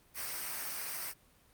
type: noise with comb filter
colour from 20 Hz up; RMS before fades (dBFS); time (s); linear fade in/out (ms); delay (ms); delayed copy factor
white; -39; 0.14-1.14; 50; 0.28; -0.5
effects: pink hiss -65 dBFS RMS until 1.53 s + Opus 32 kbps